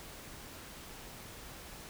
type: silence
effects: pink hiss -49 dBFS RMS until 1.89 s